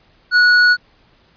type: tone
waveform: square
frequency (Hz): 1464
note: F#6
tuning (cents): -19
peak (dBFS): -9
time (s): 0.31-0.77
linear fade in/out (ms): 50
effects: pink hiss -54 dBFS RMS until 1.36 s + resampled to 11025 Hz